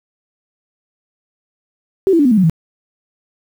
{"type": "tone with pitch steps", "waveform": "sine", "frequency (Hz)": [384.9, 333.1, 288.3, 249.6, 216, 186.97, 161.83], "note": ["G4", "E4", "D4", "B3", "A3", "F#3", "E3"], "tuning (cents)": [-32, 18, -32, 19, -32, 18, -32], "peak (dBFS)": -8, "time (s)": [2.07, 2.497], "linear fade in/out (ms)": 0, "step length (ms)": 61, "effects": ["7-bit"]}